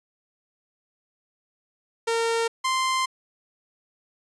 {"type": "tone pair in turn", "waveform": "sawtooth", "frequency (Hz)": [458.9, 1044], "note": ["A#4", "C6"], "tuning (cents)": [-27, -4], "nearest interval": "octave + major second", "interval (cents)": 1423, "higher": "second", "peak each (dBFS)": -18, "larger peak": "neither", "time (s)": [[2.07, 2.48], [2.64, 3.06]], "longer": "second", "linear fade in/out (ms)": 10, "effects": ["resampled to 22050 Hz"]}